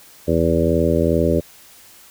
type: harmonic tone with a mistuned harmonic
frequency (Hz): 82.5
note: E2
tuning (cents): +2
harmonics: 1 / 2 / 3 / 4 / 5 / 6 / 7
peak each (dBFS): -22 / -22 / -22 / -22 / -22 / -22 / -22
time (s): 0.27-1.41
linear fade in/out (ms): 20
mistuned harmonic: 1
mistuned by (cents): -27
effects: white hiss -46 dBFS RMS until 2.1 s